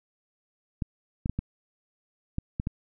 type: clicks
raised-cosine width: 5 ms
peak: -16 dBFS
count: 7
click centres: 0.822 / 1.259 / 1.296 / 1.39 / 2.384 / 2.599 / 2.671 s
effects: none